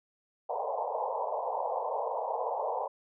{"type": "band-pass noise", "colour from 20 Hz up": "white", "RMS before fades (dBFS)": -33, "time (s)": [0.49, 2.88], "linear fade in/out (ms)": 10, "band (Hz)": [450, 1000], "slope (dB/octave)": 96, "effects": []}